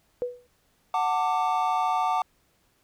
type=tone with exponential decay; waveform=sine; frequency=491.2 Hz; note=B4; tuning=9 cents flat; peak=-22 dBFS; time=0.22-0.47 s; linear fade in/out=0 ms; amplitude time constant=53 ms
type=chord; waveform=triangle; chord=D major; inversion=first; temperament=equal with one note detuned; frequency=740 / 892.8 / 1174.7 Hz; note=F#5 / A5 / D6; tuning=0 / +25 / 0 cents; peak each=-24 / -25 / -26 dBFS; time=0.94-2.22 s; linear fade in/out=2 ms
effects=pink hiss -67 dBFS RMS until 2.83 s